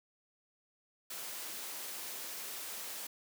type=high-pass noise; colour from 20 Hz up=white; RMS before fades=-43 dBFS; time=1.1-3.07 s; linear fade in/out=5 ms; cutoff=250 Hz; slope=12 dB/octave; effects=none